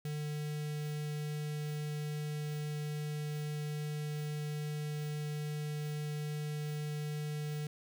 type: tone with notch filter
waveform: square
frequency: 149.8 Hz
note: D3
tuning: 35 cents sharp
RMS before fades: -38 dBFS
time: 0.05-7.67 s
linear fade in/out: 2 ms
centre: 980 Hz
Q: 0.94
effects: 11-bit